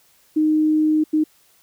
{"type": "tone bursts at uneven times", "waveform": "sine", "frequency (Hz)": 309, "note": "D#4", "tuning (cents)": -12, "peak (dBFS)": -14, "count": 2, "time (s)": [[0.36, 1.04], [1.13, 1.24]], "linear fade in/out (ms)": 10, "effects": ["white hiss -57 dBFS RMS until 1.62 s"]}